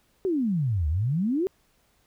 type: exponential two-way sweep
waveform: sine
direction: down then up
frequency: 398.4 to 71.7 to 398.4 Hz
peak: -22 dBFS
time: 0.25-1.47 s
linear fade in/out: 0 ms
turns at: 0.88 s
effects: pink hiss -66 dBFS RMS until 2.06 s